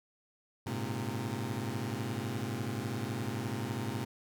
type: tone cluster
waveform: 20% pulse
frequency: 103.3 / 115.1 / 131.5 Hz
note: G#2 / A#2 / C3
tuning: -9 / -22 / +9 cents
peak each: -34 / -33 / -34 dBFS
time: 0.66-4.05 s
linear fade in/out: 10 ms
effects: none